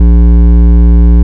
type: tone with hard clipping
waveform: sine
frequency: 58.2 Hz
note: A#1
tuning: 2 cents flat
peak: -3 dBFS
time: 0-1.23 s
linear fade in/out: 5 ms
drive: 11 dB
effects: none